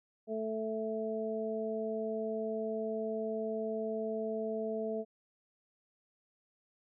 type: harmonic tone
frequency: 220 Hz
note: A3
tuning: in tune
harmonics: 1 / 2 / 3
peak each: -39 / -36 / -38 dBFS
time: 0.27-5.05 s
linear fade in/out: 50 ms
effects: none